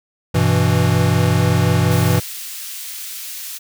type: chord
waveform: square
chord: E minor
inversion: first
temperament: equal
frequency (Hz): 98 / 123.47 / 164.81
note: G2 / B2 / E3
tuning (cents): 0 / 0 / 0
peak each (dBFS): -18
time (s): 0.34-2.2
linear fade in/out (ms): 10
type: high-pass noise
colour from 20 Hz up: white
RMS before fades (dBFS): -30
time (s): 1.9-3.59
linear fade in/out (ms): 20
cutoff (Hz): 2200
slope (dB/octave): 12
effects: none